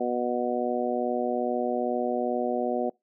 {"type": "harmonic tone", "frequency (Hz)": 122.4, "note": "B2", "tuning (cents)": -15, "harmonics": [2, 3, 4, 5, 6], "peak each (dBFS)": [-31, -31, -31, -31, -31], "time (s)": [0, 2.9], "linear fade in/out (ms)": 10, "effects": ["noise-tail reverb RT60 0.2 s tail -25 dB re dry"]}